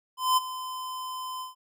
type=tone with ADSR envelope; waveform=square; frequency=1024 Hz; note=C6; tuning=38 cents flat; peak=-19 dBFS; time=0.17-1.55 s; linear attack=200 ms; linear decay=22 ms; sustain=-15 dB; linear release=140 ms; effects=none